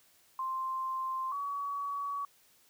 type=tone pair in turn; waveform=sine; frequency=1050 / 1131.1 Hz; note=C6 / C#6; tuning=+6 / +35 cents; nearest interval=minor second; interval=129 cents; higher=second; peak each=-32 / -33 dBFS; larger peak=first; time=0.39-1.32 / 1.32-2.25 s; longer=neither; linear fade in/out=2 ms; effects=white hiss -65 dBFS RMS until 2.69 s